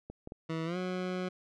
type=clicks; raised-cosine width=2 ms; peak=-29 dBFS; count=3; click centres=0.1 / 0.274 / 0.321 s
type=tone with pitch glide; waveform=20% pulse; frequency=162.1 to 183.01 Hz; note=E3 to F#3; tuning=-29 to -19 cents; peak=-28 dBFS; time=0.49-1.29 s; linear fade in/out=10 ms; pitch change=+210 cents; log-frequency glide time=0.65-0.77 s
effects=low-pass 4000 Hz 12 dB/octave